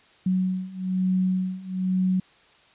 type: beating tone pair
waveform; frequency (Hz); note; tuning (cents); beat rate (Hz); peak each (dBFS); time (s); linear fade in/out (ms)
sine; 185 / 186.1; F#3 / F#3; 0 / +10; 1.1; -26 / -24; 0.26-2.2; 5
effects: white hiss -56 dBFS RMS until 2.74 s + resampled to 8000 Hz